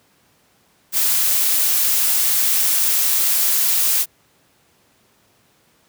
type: noise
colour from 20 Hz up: blue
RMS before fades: -17 dBFS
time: 0.92-4.06 s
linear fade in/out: 50 ms
effects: pink hiss -58 dBFS RMS until 5.88 s + high-pass 100 Hz 12 dB/octave